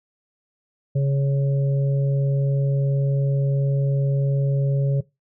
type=harmonic tone; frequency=138.59 Hz; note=C#3; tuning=in tune; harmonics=1 / 3 / 4; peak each=-17 / -33 / -31 dBFS; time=0.95-5.01 s; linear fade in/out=10 ms; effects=noise-tail reverb RT60 0.2 s tail -19 dB re dry